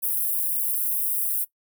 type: high-pass noise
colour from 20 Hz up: white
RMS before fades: -25 dBFS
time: 0.02-1.45 s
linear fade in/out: 20 ms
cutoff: 9800 Hz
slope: 48 dB/octave
effects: noise-tail reverb RT60 0.1 s tail -18 dB re dry